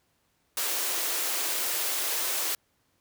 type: high-pass noise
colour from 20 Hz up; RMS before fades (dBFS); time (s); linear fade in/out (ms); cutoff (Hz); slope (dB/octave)
white; -29; 0.57-2.55; 2; 300; 48
effects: pink hiss -71 dBFS RMS until 3 s + high-pass 60 Hz 12 dB/octave